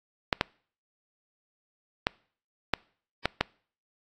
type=clicks; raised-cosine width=0.3 ms; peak=-6 dBFS; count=6; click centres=0.328 / 0.411 / 2.069 / 2.737 / 3.256 / 3.41 s; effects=noise-tail reverb RT60 0.5 s tail -26 dB re dry + AAC 48 kbps